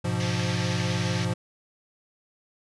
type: chord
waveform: square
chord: F diminished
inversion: first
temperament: equal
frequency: 103.83 / 123.47 / 174.61 Hz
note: Ab2 / Cb3 / F3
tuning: 0 / 0 / 0 cents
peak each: -30 dBFS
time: 0.04-1.34 s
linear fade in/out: 10 ms
type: band-pass noise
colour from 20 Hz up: pink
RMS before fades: -36 dBFS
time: 0.2-1.25 s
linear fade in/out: 2 ms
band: 1600 to 6400 Hz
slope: 96 dB/octave
effects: resampled to 24000 Hz